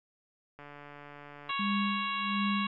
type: click train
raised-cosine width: 0.5 ms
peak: -33 dBFS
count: 134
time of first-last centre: 0.59-1.507 s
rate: 145 Hz
type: harmonic tone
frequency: 554.4 Hz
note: C#5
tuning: in tune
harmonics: 2 / 3 / 4 / 5 / 6 / 7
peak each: -33 / -43 / -40 / -37 / -43 / -43 dBFS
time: 1.49-2.67 s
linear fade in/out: 5 ms
type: tone with tremolo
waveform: sine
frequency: 202.5 Hz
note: G#3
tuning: 43 cents flat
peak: -28 dBFS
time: 1.59-2.67 s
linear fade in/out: 5 ms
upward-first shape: sine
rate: 1.4 Hz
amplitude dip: 90%
effects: none